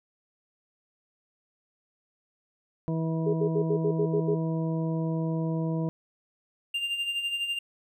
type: harmonic tone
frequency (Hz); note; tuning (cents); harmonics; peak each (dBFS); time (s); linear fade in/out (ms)
162; E3; -30; 1 / 2 / 3 / 4 / 6; -27 / -33 / -37 / -39 / -43; 2.88-5.89; 0
type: tone bursts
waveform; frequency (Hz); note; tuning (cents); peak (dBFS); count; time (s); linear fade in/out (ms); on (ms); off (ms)
sine; 417.1; G#4; +7; -23; 8; 3.26-4.351; 10; 76; 69
type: tone with tremolo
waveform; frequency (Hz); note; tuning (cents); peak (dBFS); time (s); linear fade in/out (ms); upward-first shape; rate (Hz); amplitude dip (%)
triangle; 2794; F7; 0; -24; 6.74-7.59; 5; sine; 12; 55
effects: none